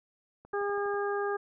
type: click train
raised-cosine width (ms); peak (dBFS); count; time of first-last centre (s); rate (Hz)
1; -37; 7; 0.45-0.942; 12.2
type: harmonic tone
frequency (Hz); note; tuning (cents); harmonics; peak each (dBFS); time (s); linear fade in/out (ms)
405.4; G#4; -42; 1 / 2 / 3 / 4; -30 / -36 / -37 / -38; 0.53-1.37; 10
effects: none